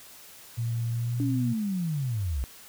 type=tone with pitch glide; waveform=sine; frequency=116.54 to 123.26 Hz; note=A#2 to B2; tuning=0 to -3 cents; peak=-26 dBFS; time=0.57-1.54 s; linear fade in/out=20 ms; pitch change=+97 cents; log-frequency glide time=0.92-1.36 s
type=linear sweep; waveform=sine; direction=down; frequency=289 to 58.27 Hz; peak=-26 dBFS; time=1.2-2.44 s; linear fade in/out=0 ms
effects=white hiss -49 dBFS RMS until 2.68 s